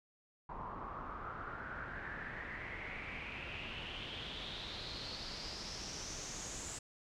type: noise with low-pass filter sweep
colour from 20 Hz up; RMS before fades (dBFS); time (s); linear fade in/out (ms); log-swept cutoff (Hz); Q
pink; -45; 0.49-6.79; 5; 1000 to 7500; 5.9
effects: none